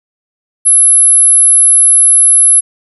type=tone; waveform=sine; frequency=11000 Hz; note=F9; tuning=27 cents flat; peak=-3 dBFS; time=0.65-2.61 s; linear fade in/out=20 ms; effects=none